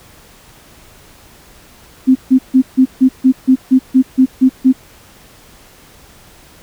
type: tone bursts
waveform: sine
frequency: 260 Hz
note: C4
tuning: 11 cents flat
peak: -4 dBFS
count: 12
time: 2.07-4.728 s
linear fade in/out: 20 ms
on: 84 ms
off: 150 ms
effects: pink hiss -43 dBFS RMS until 6.62 s